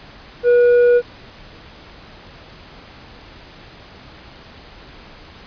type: tone with tanh clipping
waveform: sine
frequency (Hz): 483.9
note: B4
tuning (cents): -35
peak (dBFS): -10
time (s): 0.43-1.02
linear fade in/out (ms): 50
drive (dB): 5
effects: pink hiss -41 dBFS RMS until 5.46 s + resampled to 11025 Hz